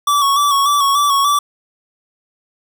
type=tone with vibrato; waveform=square; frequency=1133 Hz; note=C#6; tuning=37 cents sharp; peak=-12 dBFS; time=0.07-1.39 s; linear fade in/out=5 ms; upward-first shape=square; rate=3.4 Hz; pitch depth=38 cents each way; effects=none